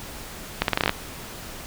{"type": "accelerating click train", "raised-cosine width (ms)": 0.3, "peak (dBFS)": -3, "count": 9, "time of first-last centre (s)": [0.62, 0.894], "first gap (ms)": 62, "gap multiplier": 0.82, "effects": ["pink hiss -38 dBFS RMS until 1.66 s"]}